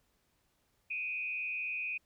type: tone with frequency modulation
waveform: sine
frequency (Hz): 2489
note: D#7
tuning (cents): 0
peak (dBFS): -34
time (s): 0.9-1.98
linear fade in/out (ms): 10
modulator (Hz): 143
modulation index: 0.68
effects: pink hiss -75 dBFS RMS until 2.05 s